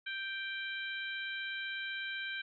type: harmonic tone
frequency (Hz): 784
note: G5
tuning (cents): 0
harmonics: 2 / 3 / 4 / 5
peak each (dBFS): -39 / -43 / -45 / -47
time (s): 0.06-2.42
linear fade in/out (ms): 10
effects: none